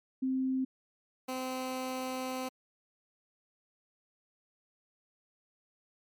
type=tone pair in turn; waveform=sine / 15% pulse; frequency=261.6 / 258.1 Hz; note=C4 / C4; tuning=0 / -23 cents; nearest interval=unison; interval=23 cents; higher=first; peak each=-28 dBFS; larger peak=neither; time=0.22-0.65 / 1.28-2.49 s; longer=second; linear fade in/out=10 ms; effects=MP3 96 kbps